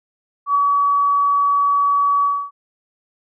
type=tone with ADSR envelope; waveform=sine; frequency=1137 Hz; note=C#6; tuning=44 cents sharp; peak=-11 dBFS; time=0.46-2.51 s; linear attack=91 ms; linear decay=6 ms; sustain=-2 dB; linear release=270 ms; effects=none